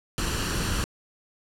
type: noise with comb filter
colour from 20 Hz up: pink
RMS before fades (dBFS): -27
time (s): 0.18-0.84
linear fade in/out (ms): 0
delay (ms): 0.69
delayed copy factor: +0.55
effects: low-pass 10000 Hz 12 dB/octave